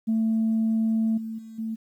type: tone with level steps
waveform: sine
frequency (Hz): 222.7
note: A3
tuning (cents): +21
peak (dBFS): -19 / -30 / -39 / -27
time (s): 0.07-1.76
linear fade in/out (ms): 20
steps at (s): 1.17 / 1.38 / 1.58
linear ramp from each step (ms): 10
effects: tanh soft clip ceiling -17 dBFS + 10-bit